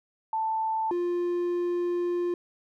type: tone pair in turn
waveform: sine / triangle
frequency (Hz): 884 / 350.8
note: A5 / F4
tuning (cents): +8 / +8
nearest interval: octave + major third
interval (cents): 1600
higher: first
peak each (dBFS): -25 / -23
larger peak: second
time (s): 0.33-0.91 / 0.91-2.34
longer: second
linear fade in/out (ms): 2
effects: none